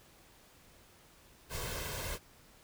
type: noise with comb filter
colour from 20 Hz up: pink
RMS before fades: -39 dBFS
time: 1.49-2.19 s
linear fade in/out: 50 ms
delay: 1.9 ms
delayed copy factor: +0.6
effects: pink hiss -61 dBFS RMS until 2.63 s